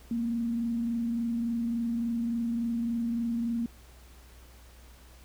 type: tone with frequency modulation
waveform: sine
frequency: 233.1 Hz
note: A#3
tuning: in tune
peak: -27 dBFS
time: 0.11-3.66 s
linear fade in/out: 2 ms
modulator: 23.5 Hz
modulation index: 0.26
effects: added 61 Hz sine -51 dBFS peak until 5.24 s + pink hiss -57 dBFS RMS until 5.24 s